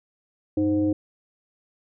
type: tone with frequency modulation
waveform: sine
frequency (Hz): 310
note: D#4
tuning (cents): -6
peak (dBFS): -19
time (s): 0.57-0.93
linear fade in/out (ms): 5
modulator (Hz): 213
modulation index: 0.6
effects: none